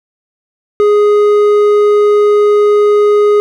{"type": "tone with hard clipping", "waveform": "sine", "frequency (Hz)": 415.3, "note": "G#4", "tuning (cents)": 0, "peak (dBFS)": -7, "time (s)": [0.8, 3.4], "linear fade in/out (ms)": 0, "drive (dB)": 6, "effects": []}